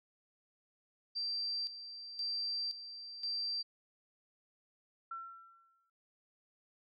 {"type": "tone with tremolo", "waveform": "sine", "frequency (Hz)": 4699, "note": "D8", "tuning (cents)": 0, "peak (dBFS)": -34, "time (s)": [1.15, 3.63], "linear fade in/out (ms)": 20, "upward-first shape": "square", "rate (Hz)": 0.96, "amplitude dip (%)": 70}
{"type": "tone with exponential decay", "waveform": "sine", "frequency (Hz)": 1351, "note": "E6", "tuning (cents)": 42, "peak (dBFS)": -38, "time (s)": [5.11, 5.9], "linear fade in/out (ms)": 5, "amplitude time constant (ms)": 170}
{"effects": ["MP3 96 kbps"]}